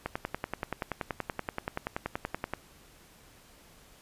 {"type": "click train", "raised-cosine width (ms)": 0.5, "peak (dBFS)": -16, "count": 27, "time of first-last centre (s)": [0.06, 2.536], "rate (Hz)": 10.5, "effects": ["pink hiss -57 dBFS RMS until 4.01 s", "resampled to 32000 Hz"]}